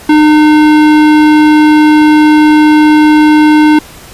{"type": "tone with hard clipping", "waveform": "sine", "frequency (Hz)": 304.1, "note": "D#4", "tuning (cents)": -40, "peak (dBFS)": -4, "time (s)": [0.09, 3.79], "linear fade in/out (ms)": 5, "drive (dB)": 17, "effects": ["pink hiss -32 dBFS RMS until 4.13 s", "resampled to 32000 Hz"]}